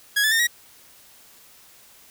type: tone with pitch steps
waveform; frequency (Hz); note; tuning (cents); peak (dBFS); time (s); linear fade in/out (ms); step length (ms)
sawtooth; 1661.2 / 1738.8 / 1819.9 / 1904.9; G#6 / A6 / A#6 / A#6; 0 / -21 / -42 / +37; -14; 0.16-0.472; 10; 78
effects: white hiss -51 dBFS RMS until 2.1 s